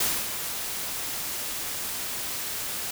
white noise with ADSR envelope, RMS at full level -24 dBFS, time 0-2.91 s, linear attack 5 ms, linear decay 250 ms, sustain -8 dB, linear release 4 ms, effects none

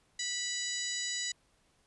harmonic tone, 983 Hz, B5, 8 cents flat, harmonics 2 / 3 / 4 / 5 / 6 / 7 / 8, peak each -40 / -45 / -39 / -42 / -46 / -38 / -44 dBFS, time 0.19-1.32 s, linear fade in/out 5 ms, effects pink hiss -70 dBFS RMS until 1.86 s + resampled to 24000 Hz

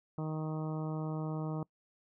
harmonic tone, 156.2 Hz, D#3, 7 cents sharp, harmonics 1 / 2 / 3 / 4 / 5 / 6 / 7 / 8, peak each -35 / -41 / -45 / -47 / -49 / -51 / -52 / -53 dBFS, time 0.18-1.63 s, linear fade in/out 2 ms, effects noise-tail reverb RT60 0.1 s tail -24 dB re dry

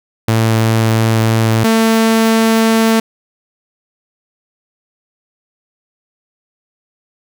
sawtooth tone pair in turn, 112.1 / 224.2 Hz, A2 / A3, +33 / +33 cents, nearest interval octave, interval 1200 cents, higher second, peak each -6 / -5 dBFS, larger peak second, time 0.28-1.64 / 1.64-3 s, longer neither, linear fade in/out 5 ms, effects none

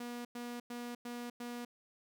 sawtooth tone bursts, 240.9 Hz, B3, 43 cents flat, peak -37 dBFS, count 5, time 0-1.65 s, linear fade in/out 5 ms, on 250 ms, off 100 ms, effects none

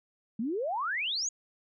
sine exponential sweep, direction up, 207.6 to 6990 Hz, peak -29 dBFS, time 0.39-1.29 s, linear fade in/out 5 ms, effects none

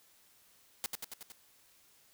white noise with echo, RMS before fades -35 dBFS, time 0.84-0.86 s, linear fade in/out 0 ms, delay 92 ms, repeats 5, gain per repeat -3 dB, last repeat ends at 1.32 s, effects white hiss -65 dBFS RMS until 2.13 s

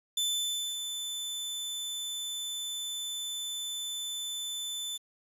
sawtooth tone with ADSR envelope, 3520 Hz, A7, in tune, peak -24 dBFS, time 0.17-4.98 s, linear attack 4 ms, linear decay 590 ms, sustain -7 dB, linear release 18 ms, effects resampled to 32000 Hz + 9-bit

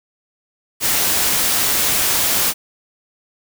white noise, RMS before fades -17 dBFS, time 0.8-2.54 s, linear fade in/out 50 ms, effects none

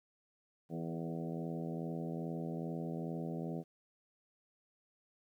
harmonic tone with a mistuned harmonic, 82.41 Hz, E2, in tune, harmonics 2 / 3 / 4 / 5 / 6 / 7 / 8 / 9, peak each -40 / -44 / -46 / -48 / -50 / -51 / -52 / -53 dBFS, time 0.69-3.64 s, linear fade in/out 50 ms, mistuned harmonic 5, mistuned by +26 cents, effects 12-bit

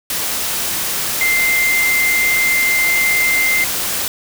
sine tone in noise, 2089 Hz, C7, 3 cents flat, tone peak -13 dBFS, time 1.21-3.64 s, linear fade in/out 2 ms, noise white, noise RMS -20 dBFS, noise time 0.1-4.08 s, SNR +4 dB, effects none

